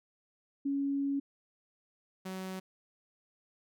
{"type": "tone pair in turn", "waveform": ["sine", "sawtooth"], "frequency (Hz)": [278.8, 187.9], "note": ["C#4", "F#3"], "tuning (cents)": [10, 27], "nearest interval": "perfect fifth", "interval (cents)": 683, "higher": "first", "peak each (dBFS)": [-29, -34], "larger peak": "first", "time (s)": [[0.65, 1.2], [2.25, 2.6]], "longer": "first", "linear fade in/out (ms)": 10, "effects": []}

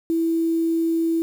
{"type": "tone with quantisation", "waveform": "sine", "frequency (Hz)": 329.6, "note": "E4", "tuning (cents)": 0, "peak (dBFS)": -18, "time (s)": [0.1, 1.22], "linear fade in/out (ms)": 0, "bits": 7, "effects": []}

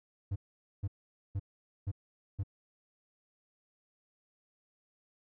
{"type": "tone bursts", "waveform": "triangle", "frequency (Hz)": 98, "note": "G2", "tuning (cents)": 0, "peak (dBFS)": -29, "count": 5, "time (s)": [0.31, 2.435], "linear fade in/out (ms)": 10, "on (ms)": 49, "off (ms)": 470, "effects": []}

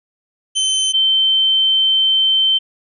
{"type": "tone pair in turn", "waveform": ["sawtooth", "sine"], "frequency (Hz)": [3079, 3100], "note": ["G7", "G7"], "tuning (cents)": [-32, -20], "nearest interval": "unison", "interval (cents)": 12, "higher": "second", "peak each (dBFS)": -11, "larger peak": "neither", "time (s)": [[0.55, 0.93], [0.93, 2.59]], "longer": "second", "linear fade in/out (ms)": 20, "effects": ["resampled to 24000 Hz"]}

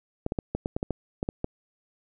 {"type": "clicks", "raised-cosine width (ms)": 2, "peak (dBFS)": -14, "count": 11, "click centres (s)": [0.264, 0.321, 0.388, 0.55, 0.659, 0.765, 0.829, 0.907, 1.229, 1.289, 1.444], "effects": []}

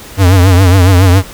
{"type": "tone with vibrato", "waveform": "square", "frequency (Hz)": 92.5, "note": "F#2", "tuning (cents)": 0, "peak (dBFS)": -4, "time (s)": [0.17, 1.23], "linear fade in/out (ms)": 50, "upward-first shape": "triangle", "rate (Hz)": 7.2, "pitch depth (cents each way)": 120, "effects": ["pink hiss -31 dBFS RMS until 1.33 s"]}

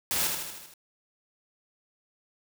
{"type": "noise with echo", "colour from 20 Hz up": "white", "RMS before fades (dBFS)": -28, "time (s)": [0.11, 0.27], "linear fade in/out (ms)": 0, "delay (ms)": 78, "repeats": 6, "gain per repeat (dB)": -4, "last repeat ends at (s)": 0.738, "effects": []}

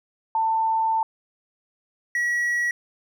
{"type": "tone pair in turn", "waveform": ["sine", "triangle"], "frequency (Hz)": [892, 1923.1], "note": ["A5", "B6"], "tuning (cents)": [23, -47], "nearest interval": "octave + minor second", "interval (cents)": 1330, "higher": "second", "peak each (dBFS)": -19, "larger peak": "neither", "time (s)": [[0.35, 1.03], [2.15, 2.71]], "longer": "first", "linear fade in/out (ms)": 2, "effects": []}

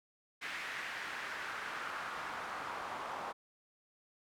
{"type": "noise with band-pass filter sweep", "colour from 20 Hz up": "pink", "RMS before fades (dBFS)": -42, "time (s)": [0.41, 3.33], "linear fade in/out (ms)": 20, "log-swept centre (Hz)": [2000, 960], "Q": 2, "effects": []}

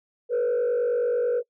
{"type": "tone with frequency modulation", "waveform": "sine", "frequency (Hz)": 484.2, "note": "B4", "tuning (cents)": -34, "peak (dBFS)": -19, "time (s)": [0.29, 1.43], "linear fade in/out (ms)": 50, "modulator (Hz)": 49.3, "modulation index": 0.66, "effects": ["noise-tail reverb RT60 0.1 s tail -25 dB re dry", "tanh soft clip ceiling -19 dBFS"]}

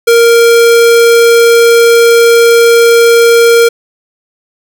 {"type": "tone", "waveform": "square", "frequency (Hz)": 466.2, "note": "A#4", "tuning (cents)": 0, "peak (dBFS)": -3, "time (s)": [0.07, 3.69], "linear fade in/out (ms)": 10, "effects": []}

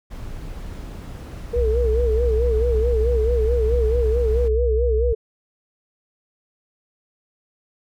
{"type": "noise", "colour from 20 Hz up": "brown", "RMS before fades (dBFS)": -33, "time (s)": [0.1, 4.49], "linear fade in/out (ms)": 20}
{"type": "tone with vibrato", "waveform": "sine", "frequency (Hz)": 457.5, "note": "A#4", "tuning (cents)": -32, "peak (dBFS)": -19, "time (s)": [1.53, 5.15], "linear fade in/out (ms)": 10, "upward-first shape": "sine", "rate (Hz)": 4.6, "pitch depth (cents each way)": 110}
{"type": "tone with pitch glide", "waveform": "sine", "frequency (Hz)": [62.6, 62.96], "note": ["B1", "B1"], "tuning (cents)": [24, 34], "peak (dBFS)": -18, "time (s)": [1.56, 5.13], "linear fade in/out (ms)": 5, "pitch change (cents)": 10, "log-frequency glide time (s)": [3.32, 3.43]}
{"effects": []}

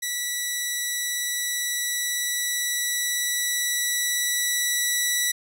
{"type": "tone with level ramp", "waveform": "10% pulse", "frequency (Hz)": 1953, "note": "B6", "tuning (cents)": -20, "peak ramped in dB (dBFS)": [-17, -12], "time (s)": [0.02, 5.32], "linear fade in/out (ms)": 10, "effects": []}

